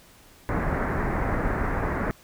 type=low-pass noise; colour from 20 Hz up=pink; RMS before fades=-26 dBFS; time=0.49-2.11 s; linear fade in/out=0 ms; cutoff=2000 Hz; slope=48 dB/octave; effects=pink hiss -53 dBFS RMS until 2.23 s